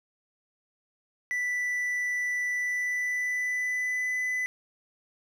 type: tone with pitch glide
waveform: triangle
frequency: 1975.5 to 2003 Hz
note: B6 to B6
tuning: 0 to +24 cents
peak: -25 dBFS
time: 1.31-4.46 s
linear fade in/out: 0 ms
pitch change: +24 cents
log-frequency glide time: 2.49-4.15 s
effects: none